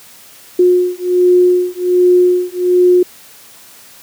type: beating tone pair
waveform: sine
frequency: 359.1 / 360.4 Hz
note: F4 / F#4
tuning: +48 / -45 cents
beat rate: 1.3 Hz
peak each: -11 dBFS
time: 0.59-3.03 s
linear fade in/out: 5 ms
effects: white hiss -40 dBFS RMS until 4.02 s + high-pass 80 Hz 12 dB/octave